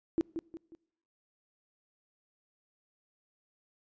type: tone with echo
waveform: sine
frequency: 329.6 Hz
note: E4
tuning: in tune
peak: -24 dBFS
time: 0.18-0.21 s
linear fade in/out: 0 ms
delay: 180 ms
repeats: 3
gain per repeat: -8 dB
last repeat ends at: 0.75 s
effects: noise-tail reverb RT60 0.9 s tail -26 dB re dry + resampled to 16000 Hz